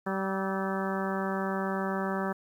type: harmonic tone with a mistuned harmonic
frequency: 192.8 Hz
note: G3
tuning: 28 cents flat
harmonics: 1 / 2 / 3 / 4 / 5 / 6 / 7 / 8 / 9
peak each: -32 / -35 / -37 / -38 / -39 / -40 / -40 / -41 / -42 dBFS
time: 0.06-2.33 s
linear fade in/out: 10 ms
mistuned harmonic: 7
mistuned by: -53 cents
effects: 10-bit